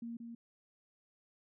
sine tone with echo, 233.1 Hz, A#3, in tune, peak -40 dBFS, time 0.02-0.17 s, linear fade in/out 5 ms, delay 180 ms, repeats 1, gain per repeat -4 dB, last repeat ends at 0.35 s, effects none

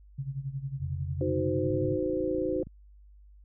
sine tone with tremolo, 136.3 Hz, C#3, 29 cents flat, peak -29 dBFS, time 0.18-1.94 s, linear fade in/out 10 ms, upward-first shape sine, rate 11 Hz, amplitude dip 80%
sine tone with pitch glide, 87.31 to 100.29 Hz, F2 to G2, 0 to +40 cents, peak -33 dBFS, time 0.78-1.99 s, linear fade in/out 50 ms, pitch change +240 cents, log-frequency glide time 1.32-1.69 s
sine chord, C diminished, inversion first, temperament equal with one note detuned, 311.1 / 370 / 514.6 Hz, Eb4 / Gb4 / C5, 0 / 0 / -29 cents, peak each -31 dBFS, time 1.21-2.63 s, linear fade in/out 2 ms
click train, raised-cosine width 5 ms, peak -31 dBFS, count 29, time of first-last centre 1.67-2.67 s, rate 28 Hz
effects added 50 Hz sine -51 dBFS peak until 3.44 s

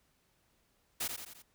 white noise with echo, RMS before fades -35 dBFS, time 1-1.08 s, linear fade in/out 10 ms, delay 86 ms, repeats 4, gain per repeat -5 dB, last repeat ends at 1.424 s, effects pink hiss -73 dBFS RMS until 1.54 s

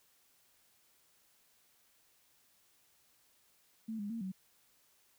sine tone with pitch steps, 222.2 / 204.5 / 228.8 / 188.6 Hz, A3 / G#3 / A#3 / F#3, +17 / -26 / -32 / +33 cents, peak -37 dBFS, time 3.88-4.32 s, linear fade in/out 10 ms, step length 110 ms, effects white hiss -70 dBFS RMS until 5.18 s

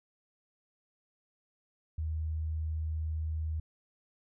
sine tone, 78.8 Hz, D#2, 23 cents sharp, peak -31 dBFS, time 1.98-3.6 s, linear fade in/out 5 ms, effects none

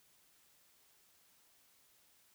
silence, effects white hiss -69 dBFS RMS until 2.34 s

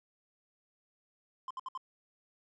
triangle tone bursts, 1041 Hz, C6, 9 cents flat, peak -35 dBFS, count 4, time 1.48-1.776 s, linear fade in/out 2 ms, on 26 ms, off 64 ms, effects resampled to 22050 Hz

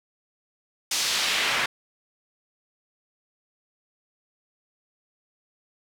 pink noise with band-pass filter sweep, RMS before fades -25 dBFS, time 0.91-1.66 s, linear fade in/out 5 ms, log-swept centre 5500 to 1900 Hz, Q 1.1, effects none

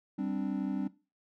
triangle chord, G suspended fourth, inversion none, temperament equal, 196 / 261.6 / 293.7 Hz, G3 / C4 / D4, 0 / 0 / 0 cents, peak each -33 dBFS, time 0.18-0.88 s, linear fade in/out 10 ms, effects noise-tail reverb RT60 0.3 s tail -18 dB re dry

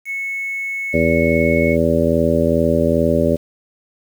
sine tone, 2200 Hz, C#7, 14 cents flat, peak -21 dBFS, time 0.05-1.77 s, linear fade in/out 50 ms
harmonic tone, 82.41 Hz, E2, in tune, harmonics 1 / 2 / 3 / 4 / 5 / 6 / 7, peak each -23 / -21 / -19 / -23 / -21 / -22 / -18 dBFS, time 0.93-3.37 s, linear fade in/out 20 ms
effects 7-bit

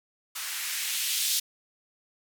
violet noise with band-pass filter sweep, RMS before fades -30 dBFS, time 0.35-1.4 s, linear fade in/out 10 ms, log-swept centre 1300 to 3900 Hz, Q 1.3, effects none

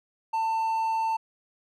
triangle tone, 894 Hz, A5, 27 cents sharp, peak -22 dBFS, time 0.33-1.17 s, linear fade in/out 10 ms, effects none

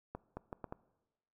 accelerating click train, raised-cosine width 1 ms, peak -27 dBFS, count 5, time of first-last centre 0.15-0.725 s, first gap 220 ms, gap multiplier 0.72, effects noise-tail reverb RT60 1.0 s tail -20 dB re dry

